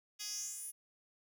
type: tone with high-pass filter sweep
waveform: 10% pulse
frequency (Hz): 415.3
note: G#4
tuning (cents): 0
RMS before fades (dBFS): -43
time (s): 0.19-0.72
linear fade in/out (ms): 20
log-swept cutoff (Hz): 4100 to 11000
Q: 3.9
effects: none